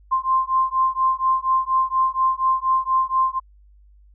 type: beating tone pair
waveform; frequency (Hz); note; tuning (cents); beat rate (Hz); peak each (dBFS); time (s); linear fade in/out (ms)
sine; 1046.5 / 1050.7; C6 / C6; 0 / +7; 4.2; -20; 0.11-3.4; 20
effects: added 50 Hz sine -48 dBFS peak until 4.14 s